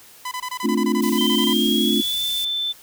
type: tone bursts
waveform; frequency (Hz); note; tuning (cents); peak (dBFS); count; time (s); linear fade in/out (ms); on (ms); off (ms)
sawtooth; 1003; B5; +26; -22; 15; 0.25-1.532; 5; 64; 23
type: chord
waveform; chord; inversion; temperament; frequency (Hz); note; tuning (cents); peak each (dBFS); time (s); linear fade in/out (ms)
sine; D minor seventh; second; equal; 220 / 261.6 / 293.7 / 349.2; A3 / C4 / D4 / F4; 0 / 0 / 0 / 0; -21 / -24 / -24 / -24; 0.63-2.02; 20
type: band-stop noise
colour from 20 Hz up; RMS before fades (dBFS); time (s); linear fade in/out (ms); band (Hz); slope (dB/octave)
white; -32; 1.02-2.45; 5; 160 to 3600; 12
type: tone with pitch glide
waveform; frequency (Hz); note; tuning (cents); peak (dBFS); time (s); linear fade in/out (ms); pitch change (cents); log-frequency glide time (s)
sine; 3111 to 3533; G7 to A7; -14 to +6; -21; 1.17-2.73; 20; +220; 1.36-2.22
effects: white hiss -47 dBFS RMS until 2.82 s